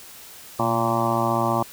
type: harmonic tone with a mistuned harmonic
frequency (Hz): 115.2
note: A#2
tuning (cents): -20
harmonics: 1 / 2 / 3 / 5 / 6 / 7 / 8 / 9 / 10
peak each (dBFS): -28 / -28 / -28 / -28 / -28 / -28 / -28 / -28 / -28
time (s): 0.59-1.63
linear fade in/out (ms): 5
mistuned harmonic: 1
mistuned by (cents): +75
effects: white hiss -43 dBFS RMS until 1.72 s